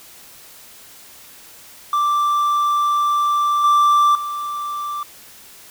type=tone with level steps; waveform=triangle; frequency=1174.7 Hz; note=D6; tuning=in tune; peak=-13 / -9 / -21 dBFS; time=1.93-5.03 s; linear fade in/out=2 ms; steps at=3.64 / 4.15 s; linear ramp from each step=2 ms; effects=white hiss -43 dBFS RMS until 5.7 s